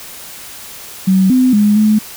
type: tone with pitch steps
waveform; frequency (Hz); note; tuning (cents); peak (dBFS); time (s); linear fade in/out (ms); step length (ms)
sine; 189.3 / 255.3 / 208.1 / 214.1; F#3 / C4 / G#3 / A3; +40 / -42 / +4 / -47; -7; 1.07-1.99; 10; 230
effects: white hiss -32 dBFS RMS until 2.16 s